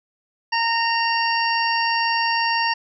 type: harmonic tone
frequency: 922 Hz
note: A#5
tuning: 19 cents flat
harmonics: 1 / 2 / 3 / 5 / 6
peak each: -21 / -24 / -26 / -28 / -29 dBFS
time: 0.52-2.74 s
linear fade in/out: 10 ms
effects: none